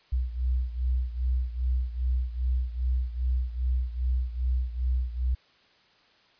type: beating tone pair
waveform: sine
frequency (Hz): 61.74 / 64.24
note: B1 / C2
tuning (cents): 0 / -31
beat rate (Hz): 2.5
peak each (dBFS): -26 / -30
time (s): 0.12-5.35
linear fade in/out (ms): 10
effects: white hiss -61 dBFS RMS until 6.39 s + resampled to 11025 Hz